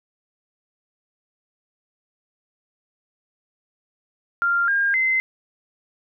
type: tone with pitch steps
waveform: sine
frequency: 1392 / 1612 / 2062 Hz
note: F6 / G6 / C7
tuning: -6 / +48 / -26 cents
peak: -17 dBFS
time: 4.42-5.2 s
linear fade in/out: 0 ms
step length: 260 ms
effects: none